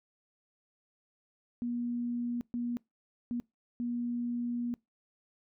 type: tone bursts at uneven times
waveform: sine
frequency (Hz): 240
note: B3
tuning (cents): -49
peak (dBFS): -31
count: 4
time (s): 1.62-2.41 / 2.54-2.77 / 3.31-3.4 / 3.8-4.74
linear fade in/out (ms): 0
effects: noise-tail reverb RT60 0.2 s tail -24 dB re dry